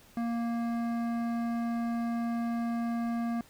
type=tone with hard clipping; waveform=sine; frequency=233.5 Hz; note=A#3; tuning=3 cents sharp; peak=-31 dBFS; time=0.17-3.41 s; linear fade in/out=2 ms; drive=13 dB; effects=pink hiss -58 dBFS RMS until 3.49 s